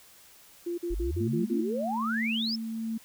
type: tone bursts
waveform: sine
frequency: 345.8 Hz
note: F4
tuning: 17 cents flat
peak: -29 dBFS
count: 6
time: 0.66-1.615 s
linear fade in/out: 10 ms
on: 120 ms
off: 47 ms
type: exponential sweep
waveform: sine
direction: up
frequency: 39.72 to 5420 Hz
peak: -29 dBFS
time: 0.9-2.56 s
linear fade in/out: 10 ms
type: tone with tremolo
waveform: sine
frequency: 224.6 Hz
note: A3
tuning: 36 cents sharp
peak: -28 dBFS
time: 1.2-2.98 s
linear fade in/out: 10 ms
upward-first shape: sine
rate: 1.2 Hz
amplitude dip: 35%
effects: white hiss -55 dBFS RMS until 3.04 s